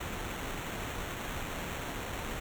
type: noise with sample-and-hold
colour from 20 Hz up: pink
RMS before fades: -38 dBFS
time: 0-2.4 s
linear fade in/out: 10 ms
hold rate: 4900 Hz
effects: none